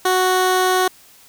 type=tone; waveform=15% pulse; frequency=370 Hz; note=F#4; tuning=in tune; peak=-8 dBFS; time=0.05-0.88 s; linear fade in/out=5 ms; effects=white hiss -48 dBFS RMS until 1.28 s